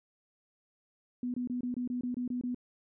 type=tone bursts; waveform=sine; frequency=246.9 Hz; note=B3; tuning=in tune; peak=-31 dBFS; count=10; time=1.23-2.546 s; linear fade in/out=2 ms; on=110 ms; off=24 ms; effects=none